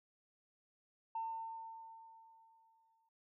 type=tone with exponential decay; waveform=sine; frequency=902 Hz; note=A5; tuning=43 cents sharp; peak=-36 dBFS; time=1.15-3.09 s; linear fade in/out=5 ms; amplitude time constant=420 ms; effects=tanh soft clip ceiling -32 dBFS